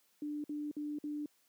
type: tone bursts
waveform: sine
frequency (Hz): 296.4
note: D4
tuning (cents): +16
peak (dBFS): -36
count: 4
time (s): 0.22-1.259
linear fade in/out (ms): 2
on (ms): 220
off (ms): 53
effects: white hiss -72 dBFS RMS until 1.48 s + high-pass 150 Hz 12 dB/octave